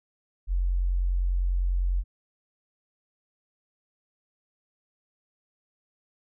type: tone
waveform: sine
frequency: 45 Hz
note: F#1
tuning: 47 cents flat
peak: -22 dBFS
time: 0.47-2.04 s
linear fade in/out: 50 ms
effects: none